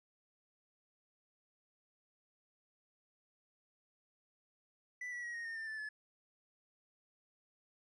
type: tone with pitch steps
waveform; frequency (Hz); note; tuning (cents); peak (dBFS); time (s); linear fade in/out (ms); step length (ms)
triangle; 1982 / 1942.3 / 1903.5 / 1865.4 / 1828 / 1791.4 / 1755.6 / 1720.5; B6 / B6 / A#6 / A#6 / A#6 / A6 / A6 / A6; +6 / -29 / +36 / +1 / -34 / +31 / -4 / -39; -39; 5.01-5.89; 5; 110
effects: resampled to 22050 Hz